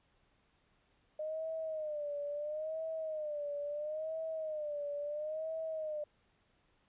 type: tone with vibrato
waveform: sine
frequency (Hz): 610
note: D#5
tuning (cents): -34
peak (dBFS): -36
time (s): 1.19-6.04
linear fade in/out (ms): 5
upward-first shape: sine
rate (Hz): 0.74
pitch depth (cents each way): 95
effects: pink hiss -73 dBFS RMS until 6.88 s + resampled to 8000 Hz